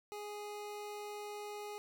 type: tone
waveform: 25% pulse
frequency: 415.3 Hz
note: G#4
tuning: in tune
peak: -39 dBFS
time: 0.12-1.78 s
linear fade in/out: 0 ms
effects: none